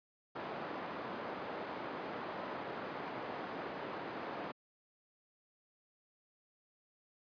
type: low-pass noise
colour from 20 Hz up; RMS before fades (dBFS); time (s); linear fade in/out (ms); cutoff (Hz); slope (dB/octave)
white; -42; 0.35-4.52; 10; 1000; 12
effects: high-pass 200 Hz 12 dB/octave + resampled to 11025 Hz